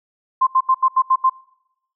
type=tone bursts; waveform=sine; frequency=1046.5 Hz; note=C6; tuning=in tune; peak=-11 dBFS; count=7; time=0.41-1.298 s; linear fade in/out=10 ms; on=60 ms; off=78 ms; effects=noise-tail reverb RT60 0.8 s tail -22 dB re dry